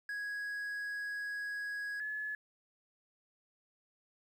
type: tone pair in turn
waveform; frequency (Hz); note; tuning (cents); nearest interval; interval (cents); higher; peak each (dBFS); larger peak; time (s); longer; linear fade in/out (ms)
triangle / sine; 1661.2 / 1708.9; G#6 / G#6; 0 / +49; unison; 49; second; -35 / -36; first; 0.09-2 / 2-2.35; first; 2
effects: 11-bit